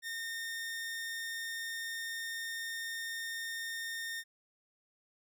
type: tone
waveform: sawtooth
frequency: 1828 Hz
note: A#6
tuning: 34 cents flat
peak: -34 dBFS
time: 0.02-4.24 s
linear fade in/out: 50 ms
effects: none